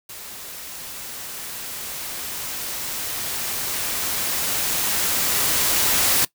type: noise with level ramp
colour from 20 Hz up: white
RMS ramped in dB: -37 to -18 dBFS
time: 0.09-6.25 s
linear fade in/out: 5 ms
effects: noise-tail reverb RT60 0.1 s tail -20 dB re dry